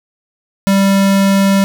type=tone; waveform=square; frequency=196 Hz; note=G3; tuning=in tune; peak=-9 dBFS; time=0.67-1.64 s; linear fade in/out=0 ms; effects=none